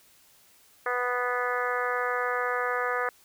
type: harmonic tone with a mistuned harmonic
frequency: 246.9 Hz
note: B3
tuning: in tune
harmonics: 2 / 3 / 4 / 5 / 6 / 7 / 8 / 9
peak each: -31 / -35 / -36 / -31 / -34 / -33 / -39 / -44 dBFS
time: 0.86-3.09 s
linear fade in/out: 2 ms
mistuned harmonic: 9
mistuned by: -73 cents
effects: white hiss -59 dBFS RMS until 3.24 s